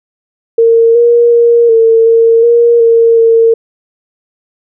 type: tone with pitch steps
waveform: sine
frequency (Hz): 458.7 / 473.2 / 470.1 / 452.7 / 457.3 / 470.7 / 459.9 / 455.9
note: A#4 / A#4 / A#4 / A4 / A#4 / A#4 / A#4 / A#4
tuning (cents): -28 / +26 / +15 / +49 / -33 / +17 / -23 / -39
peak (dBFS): -3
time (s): 0.58-3.54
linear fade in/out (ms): 5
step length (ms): 370
effects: none